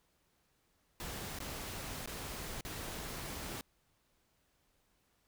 pink noise with dropouts, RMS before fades -43 dBFS, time 1-3.61 s, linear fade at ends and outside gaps 0 ms, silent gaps 1.388-1.403 / 2.059-2.075 / 2.609-2.65 s, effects pink hiss -75 dBFS RMS until 5.27 s

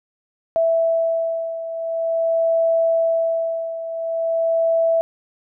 sine beating tone pair, 659.3 / 659.76 Hz, E5 / E5, 0 / +1 cents, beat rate 0.46 Hz, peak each -18 / -23 dBFS, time 0.56-5.01 s, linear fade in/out 0 ms, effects none

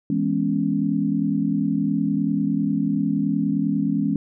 sine chord, C# minor seventh, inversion first, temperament equal, 164.81 / 207.7 / 246.9 / 277.2 Hz, E3 / G#3 / B3 / C#4, 0 / 0 / 0 / 0 cents, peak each -26 / -23 / -28 / -23 dBFS, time 0.1-4.16 s, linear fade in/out 2 ms, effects none

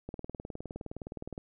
click train, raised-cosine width 2 ms, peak -26 dBFS, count 26, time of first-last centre 0.09-1.379 s, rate 19.4 Hz, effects none

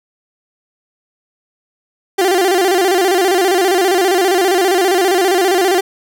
30% pulse tone with vibrato, 370 Hz, F#4, in tune, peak -8 dBFS, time 2.18-5.81 s, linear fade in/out 10 ms, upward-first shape square, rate 15 Hz, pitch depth 96 cents each way, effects none

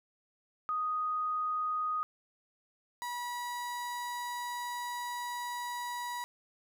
sine / 35% pulse tone pair in turn, 1244.5 / 969.9 Hz, D#6 / B5, 0 / -32 cents, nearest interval major third, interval 432 cents, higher first, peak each -30 / -34 dBFS, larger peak first, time 0.69-2.03 / 3.02-6.24 s, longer second, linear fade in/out 0 ms, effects none

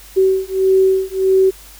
sine beating tone pair, 380 / 381.6 Hz, F#4 / G4, +46 / -47 cents, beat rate 1.6 Hz, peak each -14 dBFS, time 0.16-1.51 s, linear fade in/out 20 ms, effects added 50 Hz sine -42 dBFS peak until 1.79 s + white hiss -41 dBFS RMS until 1.79 s

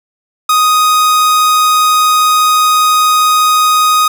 45% pulse tone, 1247 Hz, D#6, 3 cents sharp, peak -7 dBFS, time 0.49-4.08 s, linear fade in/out 5 ms, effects none

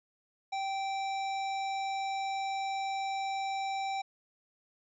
harmonic tone, 779 Hz, G5, 11 cents flat, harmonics 1 / 3 / 5 / 7 / 9, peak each -32 / -42 / -45 / -52 / -54 dBFS, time 0.52-4.02 s, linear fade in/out 10 ms, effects none

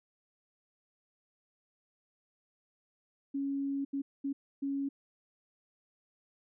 sine tone bursts at uneven times, 277.2 Hz, C#4, in tune, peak -31 dBFS, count 4, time 3.34-3.85 / 3.93-4.02 / 4.24-4.33 / 4.62-4.89 s, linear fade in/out 10 ms, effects none

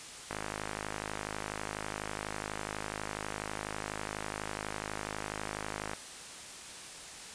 click train, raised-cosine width 0.5 ms, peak -20 dBFS, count 294, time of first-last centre 0.31-5.934 s, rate 52.1 Hz, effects white hiss -46 dBFS RMS until 7.34 s + resampled to 22050 Hz

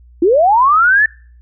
sine linear sweep, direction up, 314.3 to 1787 Hz, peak -7 dBFS, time 0.22-1.06 s, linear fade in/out 5 ms, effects noise-tail reverb RT60 0.5 s tail -26 dB re dry + added 60 Hz sine -40 dBFS peak until 1.41 s

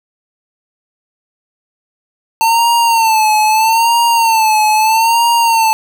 square tone with vibrato, 896 Hz, A5, 31 cents sharp, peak -9 dBFS, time 2.41-5.73 s, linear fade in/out 0 ms, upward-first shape sine, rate 0.78 Hz, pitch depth 80 cents each way, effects 7-bit

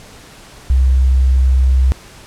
sine tone, 65 Hz, C2, 11 cents flat, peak -8 dBFS, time 0.7-1.92 s, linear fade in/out 0 ms, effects pink hiss -39 dBFS RMS until 2.26 s + low-pass 10000 Hz 12 dB/octave

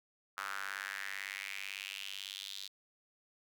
square tone with high-pass filter sweep, 49 Hz, G1, in tune, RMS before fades -43 dBFS, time 0.37-2.68 s, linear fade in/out 10 ms, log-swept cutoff 1300 to 3900 Hz, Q 4.1, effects none

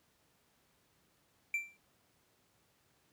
triangle tone with exponential decay, 2349 Hz, D7, in tune, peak -27 dBFS, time 1.54-1.77 s, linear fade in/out 2 ms, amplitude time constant 49 ms, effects pink hiss -72 dBFS RMS until 3.12 s + high-pass 80 Hz 12 dB/octave

